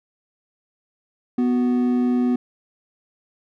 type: tone pair together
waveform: triangle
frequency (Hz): 246.9 / 371.4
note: B3 / F#4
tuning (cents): 0 / +7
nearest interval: perfect fifth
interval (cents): 707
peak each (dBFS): -15 / -26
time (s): 1.38-2.36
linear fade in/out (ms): 5
effects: none